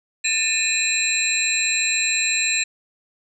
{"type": "tone cluster", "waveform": "sine", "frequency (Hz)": [1787, 2438, 2630, 4023, 7510], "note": ["A6", "D#7", "E7", "B7", "A#8"], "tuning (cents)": [26, -36, -5, 31, 12], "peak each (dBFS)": [-30, -25, -26, -25, -22], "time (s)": [0.24, 2.64], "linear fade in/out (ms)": 10, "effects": []}